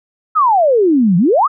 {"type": "exponential two-way sweep", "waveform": "sine", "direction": "down then up", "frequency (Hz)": [1328, 164.81, 1328], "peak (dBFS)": -8, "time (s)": [0.35, 1.48], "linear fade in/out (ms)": 20, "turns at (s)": 1.17, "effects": []}